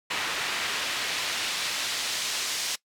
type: noise with band-pass filter sweep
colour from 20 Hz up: pink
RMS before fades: -30 dBFS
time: 0.1-2.76 s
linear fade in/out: 10 ms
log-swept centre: 2300 to 5100 Hz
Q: 0.86
effects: noise-tail reverb RT60 0.1 s tail -21 dB re dry